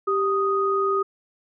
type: tone pair together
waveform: sine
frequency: 392.3 / 1244.5 Hz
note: G4 / D#6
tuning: +1 / 0 cents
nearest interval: octave + minor sixth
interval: 1999 cents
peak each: -22 dBFS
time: 0.07-1.03 s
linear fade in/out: 10 ms
effects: none